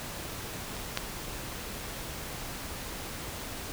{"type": "clicks", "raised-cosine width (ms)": 0.2, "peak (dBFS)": [-24, -10], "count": 2, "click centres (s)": [0.767, 0.974], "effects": ["pink hiss -39 dBFS RMS until 3.72 s"]}